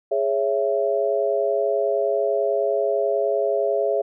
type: chord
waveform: sine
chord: C# minor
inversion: second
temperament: just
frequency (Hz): 415.8 / 554.4 / 665.2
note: G#4 / C#5 / E5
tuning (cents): +2 / 0 / +16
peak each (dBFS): -23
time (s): 0.11-4.02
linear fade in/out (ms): 10
effects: none

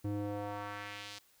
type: tone with band-pass filter sweep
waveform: square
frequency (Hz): 102.6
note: G#2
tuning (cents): -21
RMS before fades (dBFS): -40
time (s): 0.04-1.19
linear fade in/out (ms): 10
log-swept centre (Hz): 230 to 4800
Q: 1.3
effects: white hiss -67 dBFS RMS until 1.4 s

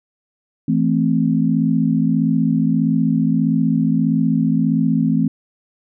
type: chord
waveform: sine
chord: A minor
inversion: second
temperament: equal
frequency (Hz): 164.81 / 220 / 261.6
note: E3 / A3 / C4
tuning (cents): 0 / 0 / 0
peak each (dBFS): -18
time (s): 0.68-5.28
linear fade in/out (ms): 5
effects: none

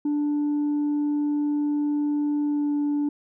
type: tone with pitch glide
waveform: sine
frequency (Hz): 293.7 to 291.5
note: D4 to D4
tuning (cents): 0 to -13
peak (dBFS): -19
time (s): 0.05-3.09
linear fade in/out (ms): 5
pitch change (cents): -13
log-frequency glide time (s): 2.43-2.74
effects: tanh soft clip ceiling -20 dBFS

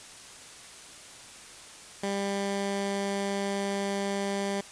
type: tone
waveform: 15% pulse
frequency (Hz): 198.7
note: G3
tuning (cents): +24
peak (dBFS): -22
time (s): 2.03-4.61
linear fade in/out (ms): 5
effects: white hiss -47 dBFS RMS until 4.71 s + resampled to 22050 Hz

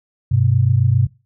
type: tone pair together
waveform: sine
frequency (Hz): 99.39 / 126.9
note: G2 / B2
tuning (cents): +24 / +47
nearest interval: major third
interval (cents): 423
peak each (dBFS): -15 / -14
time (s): 0.31-1.07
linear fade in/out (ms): 10
effects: noise-tail reverb RT60 0.3 s tail -22 dB re dry

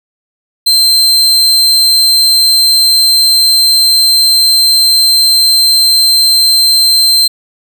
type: tone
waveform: 40% pulse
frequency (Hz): 4126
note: C8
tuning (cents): -25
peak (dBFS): -4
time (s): 0.66-7.28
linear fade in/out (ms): 10
effects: none

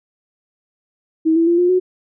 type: tone with pitch steps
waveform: sine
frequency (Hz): 320.3 / 331.4 / 342.9 / 354.8 / 367.1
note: E4 / E4 / F4 / F4 / F#4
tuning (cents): -50 / +9 / -32 / +27 / -14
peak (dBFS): -11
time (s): 1.25-1.8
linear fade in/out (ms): 20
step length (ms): 110
effects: none

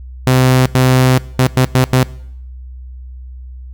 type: tone bursts at uneven times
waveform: sawtooth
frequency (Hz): 128.6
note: C3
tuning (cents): -30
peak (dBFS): -4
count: 6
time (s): 0.27-0.66 / 0.75-1.18 / 1.39-1.47 / 1.57-1.65 / 1.75-1.84 / 1.93-2.03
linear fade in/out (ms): 0
effects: noise-tail reverb RT60 0.7 s tail -20 dB re dry + added 63 Hz sine -28 dBFS peak until 3.73 s

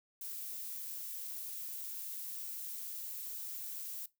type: noise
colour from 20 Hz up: violet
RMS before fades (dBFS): -43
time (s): 0.21-4.06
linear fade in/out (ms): 5
effects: noise-tail reverb RT60 0.2 s tail -19 dB re dry

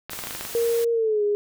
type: clicks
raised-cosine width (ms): 0.3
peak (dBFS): -16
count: 9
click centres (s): 0.096 / 0.133 / 0.19 / 0.238 / 0.271 / 0.309 / 0.35 / 0.41 / 0.451
type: noise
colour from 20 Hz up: white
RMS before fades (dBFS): -35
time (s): 0.1-0.85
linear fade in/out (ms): 10
type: tone with pitch glide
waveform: sine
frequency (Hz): 466.2 to 412.9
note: A#4 to G#4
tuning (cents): 0 to -10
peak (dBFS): -19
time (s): 0.55-1.35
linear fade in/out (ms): 0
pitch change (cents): -210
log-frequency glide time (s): 0.92-1.23
effects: none

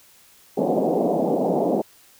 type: band-pass noise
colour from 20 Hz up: white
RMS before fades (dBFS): -21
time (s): 0.57-1.82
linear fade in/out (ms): 10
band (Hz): 170 to 730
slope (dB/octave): 48
effects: white hiss -53 dBFS RMS until 2.19 s

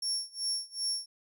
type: tone with tremolo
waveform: 35% pulse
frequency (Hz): 5490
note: F8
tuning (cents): -31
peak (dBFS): -26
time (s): 0.02-1.06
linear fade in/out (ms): 5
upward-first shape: sine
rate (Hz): 2.6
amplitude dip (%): 95
effects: none

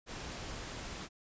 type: noise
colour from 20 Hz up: pink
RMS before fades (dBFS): -43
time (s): 0.06-1.09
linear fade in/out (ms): 50
effects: resampled to 16000 Hz

